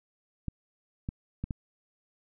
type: clicks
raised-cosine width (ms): 5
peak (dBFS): -20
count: 4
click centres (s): 0.483 / 1.089 / 1.44 / 1.508
effects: none